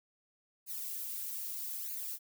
violet noise with flanger, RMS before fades -40 dBFS, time 0.66-2.19 s, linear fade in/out 50 ms, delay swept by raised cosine 0.44 to 4.44 ms, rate 0.79 Hz, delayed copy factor +0.75, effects none

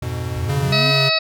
square chord, F diminished, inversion none, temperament equal, 87.31 / 103.83 / 123.47 Hz, F2 / Ab2 / Cb3, 0 / 0 / 0 cents, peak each -28 / -31 / -26 dBFS, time 0.02-0.73 s, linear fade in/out 5 ms
sine linear sweep, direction up, 58.27 to 270 Hz, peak -25 dBFS, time 0.35-0.92 s, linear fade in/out 20 ms
square tone with vibrato, 138.59 Hz, C#3, in tune, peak -19 dBFS, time 0.48-1.1 s, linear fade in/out 20 ms, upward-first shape sine, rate 3.1 Hz, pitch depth 24 cents each way
harmonic tone, 641 Hz, E5, 49 cents flat, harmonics 1 / 2 / 3 / 4 / 6 / 7 / 8, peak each -22 / -26 / -27 / -21 / -21 / -21 / -27 dBFS, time 0.72-1.19 s, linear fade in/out 10 ms
effects none

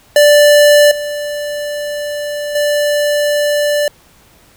square tone with level steps, 587.3 Hz, D5, in tune, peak -5 / -19 / -12 dBFS, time 0.16-3.88 s, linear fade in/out 2 ms, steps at 0.91 / 2.55 s, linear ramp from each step 5 ms, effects pink hiss -47 dBFS RMS until 4.56 s

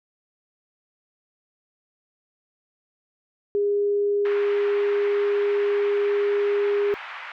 sine tone, 407.8 Hz, G#4, 32 cents flat, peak -19 dBFS, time 3.55-6.94 s, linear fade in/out 0 ms
white band-pass noise, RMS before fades -37 dBFS, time 4.25-7.32 s, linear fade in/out 2 ms, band 830 to 2300 Hz, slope 24 dB/octave
effects none

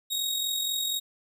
sawtooth tone with amplitude modulation, 3767 Hz, A#7, 17 cents sharp, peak -22 dBFS, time 0.1-1 s, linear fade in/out 20 ms, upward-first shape sine, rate 44.1 Hz, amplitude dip 45%, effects none

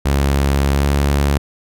sawtooth tone with pitch glide, 69.6 to 70.78 Hz, C#2 to C#2, +8 to +37 cents, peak -9 dBFS, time 0.05-1.38 s, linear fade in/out 10 ms, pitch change +29 cents, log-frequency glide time 0.74-0.83 s, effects none

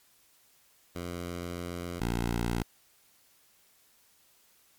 10% pulse tone pair in turn, 87.31 / 58.38 Hz, F2 / A#1, 0 / +3 cents, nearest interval perfect fifth, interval 697 cents, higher first, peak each -27 / -20 dBFS, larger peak second, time 0.95-2 / 2-2.63 s, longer first, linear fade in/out 10 ms, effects white hiss -64 dBFS RMS until 4.78 s + MP3 96 kbps

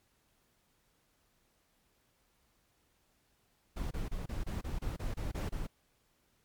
brown noise bursts, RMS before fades -36 dBFS, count 11, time 3.76-5.67 s, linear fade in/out 10 ms, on 150 ms, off 26 ms, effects pink hiss -73 dBFS RMS until 6.44 s + MP3 96 kbps

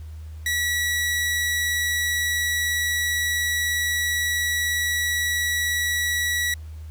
sawtooth tone, 1937 Hz, B6, 34 cents flat, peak -18 dBFS, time 0.46-6.54 s, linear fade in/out 2 ms, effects added 78 Hz sine -34 dBFS peak until 6.9 s + pink hiss -56 dBFS RMS until 6.9 s

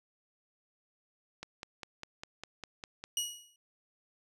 click train, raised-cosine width 0.2 ms, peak -24 dBFS, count 9, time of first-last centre 1.43-3.04 s, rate 4.97 Hz
20% pulse tone with exponential decay, 2906 Hz, F#7, 32 cents flat, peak -23 dBFS, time 3.17-3.56 s, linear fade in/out 2 ms, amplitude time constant 83 ms
effects none

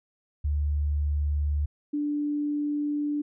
sine tone pair in turn, 73.42 / 293.7 Hz, D2 / D4, 0 / 0 cents, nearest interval 2 octaves, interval 2400 cents, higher second, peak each -23 / -25 dBFS, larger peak first, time 0.44-1.66 / 1.93-3.22 s, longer second, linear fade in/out 10 ms, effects none

